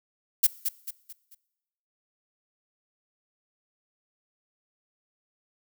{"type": "noise with echo", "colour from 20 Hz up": "violet", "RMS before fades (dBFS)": -18, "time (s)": [0.43, 0.47], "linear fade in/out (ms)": 10, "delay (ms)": 220, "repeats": 4, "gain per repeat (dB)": -8, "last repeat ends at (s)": 1.35, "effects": ["noise-tail reverb RT60 1.0 s tail -21 dB re dry"]}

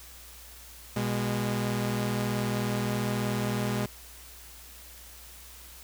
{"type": "tone pair together", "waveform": "sawtooth", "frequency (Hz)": [122, 205.2], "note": ["B2", "G#3"], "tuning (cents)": [-21, -21], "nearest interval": "major sixth", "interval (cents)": 900, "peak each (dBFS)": -26, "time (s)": [0.96, 3.86], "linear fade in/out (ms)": 5, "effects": ["added 60 Hz sine -51 dBFS peak until 5.83 s", "white hiss -49 dBFS RMS until 5.83 s"]}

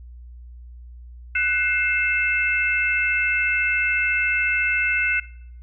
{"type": "tone cluster", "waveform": "sine", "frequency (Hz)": [1490, 2124, 2640], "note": ["F#6", "C7", "E7"], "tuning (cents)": [12, 25, 2], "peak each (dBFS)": -23, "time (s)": [1.35, 5.2], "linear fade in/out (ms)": 5, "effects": ["noise-tail reverb RT60 0.7 s tail -20 dB re dry", "added 60 Hz sine -38 dBFS peak until 5.62 s"]}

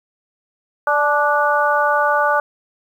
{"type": "harmonic tone with a mistuned harmonic", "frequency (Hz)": 293.7, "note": "D4", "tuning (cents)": 0, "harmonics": [2, 3, 4, 5], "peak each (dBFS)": [-19, -19, -19, -19], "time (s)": [0.87, 2.4], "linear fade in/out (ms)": 2, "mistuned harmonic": 3, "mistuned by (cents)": -27, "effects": ["8-bit"]}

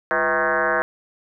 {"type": "tone with frequency modulation", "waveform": "sine", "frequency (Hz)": 1088, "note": "C#6", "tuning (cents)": -33, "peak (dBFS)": -17, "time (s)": [0.11, 0.82], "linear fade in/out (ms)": 0, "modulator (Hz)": 148, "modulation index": 4.5, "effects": []}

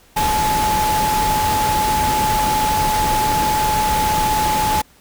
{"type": "tone in noise", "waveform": "sine", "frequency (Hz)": 857, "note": "A5", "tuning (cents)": -46, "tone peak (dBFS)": -16, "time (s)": [0.16, 4.82], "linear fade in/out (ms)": 10, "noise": "pink", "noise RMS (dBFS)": -22, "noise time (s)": [0.16, 4.82], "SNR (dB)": 3, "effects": ["pink hiss -51 dBFS RMS until 5 s"]}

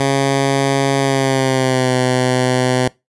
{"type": "tone with pitch glide", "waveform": "10% pulse", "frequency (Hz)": [137.1, 127.18], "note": ["C#3", "C3"], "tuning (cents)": [-19, -49], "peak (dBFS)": -5, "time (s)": [0, 2.88], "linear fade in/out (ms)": 2, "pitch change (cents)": -130, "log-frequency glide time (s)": [0.99, 1.96], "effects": ["noise-tail reverb RT60 0.2 s tail -21 dB re dry", "resampled to 24000 Hz"]}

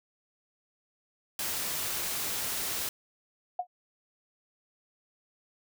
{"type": "noise", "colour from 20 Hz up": "white", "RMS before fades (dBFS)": -33, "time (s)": [1.39, 2.89], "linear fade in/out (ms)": 2}
{"type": "tone with exponential decay", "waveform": "sine", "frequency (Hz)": 721, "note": "F#5", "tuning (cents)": -45, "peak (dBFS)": -24, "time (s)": [3.59, 3.67], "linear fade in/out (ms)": 5, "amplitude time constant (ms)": 16}
{"effects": []}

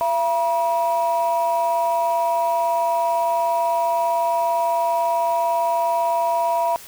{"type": "tone pair together", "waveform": "sine", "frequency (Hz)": [677.9, 960], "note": ["E5", "B5"], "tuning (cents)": [48, -49], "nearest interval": "tritone", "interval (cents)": 603, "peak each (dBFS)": -19, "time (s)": [0.01, 6.76], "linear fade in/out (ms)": 0, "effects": ["tanh soft clip ceiling -12 dBFS", "white hiss -41 dBFS RMS until 6.87 s"]}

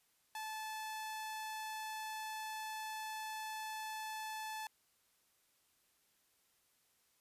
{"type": "tone", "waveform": "sawtooth", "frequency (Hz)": 870, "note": "A5", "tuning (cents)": -20, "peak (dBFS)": -38, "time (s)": [0.35, 4.67], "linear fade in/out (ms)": 2, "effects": ["white hiss -75 dBFS RMS until 7.2 s", "resampled to 32000 Hz"]}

